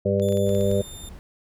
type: harmonic tone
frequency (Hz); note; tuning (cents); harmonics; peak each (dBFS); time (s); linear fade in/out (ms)
99.1; G2; +19; 1 / 2 / 4 / 5 / 6; -25 / -25 / -25 / -25 / -25; 0.05-0.82; 10
type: clicks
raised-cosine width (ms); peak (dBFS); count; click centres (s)
0.2; -26; 8; 0.198 / 0.287 / 0.324 / 0.372 / 0.492 / 0.55 / 0.61 / 0.714
type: tone with pitch glide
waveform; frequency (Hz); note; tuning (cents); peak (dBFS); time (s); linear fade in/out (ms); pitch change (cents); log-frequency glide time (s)
15% pulse; 3520 to 3611; A7 to A7; 0 to +44; -33; 0.22-1.09; 2; +44; 0.45-0.81
type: noise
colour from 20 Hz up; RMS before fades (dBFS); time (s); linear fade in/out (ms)
brown; -40; 0.46-1.19; 0
effects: none